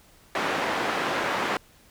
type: band-pass noise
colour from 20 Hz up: white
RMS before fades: -27 dBFS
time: 0.35-1.57 s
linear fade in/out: 2 ms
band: 210 to 1600 Hz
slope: 12 dB/octave
effects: pink hiss -56 dBFS RMS until 1.9 s